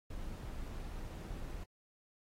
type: noise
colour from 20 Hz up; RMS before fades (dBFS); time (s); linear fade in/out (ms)
brown; -43; 0.1-1.64; 5
effects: AAC 48 kbps